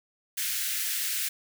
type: high-pass noise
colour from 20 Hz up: white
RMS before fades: -30 dBFS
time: 0.37-1.29 s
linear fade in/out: 10 ms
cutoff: 1500 Hz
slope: 48 dB/octave
effects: none